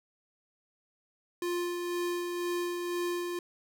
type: tone with tremolo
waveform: square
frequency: 350.5 Hz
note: F4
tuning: 6 cents sharp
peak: -30 dBFS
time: 1.42-3.39 s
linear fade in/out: 2 ms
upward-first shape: sine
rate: 2 Hz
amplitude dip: 35%
effects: none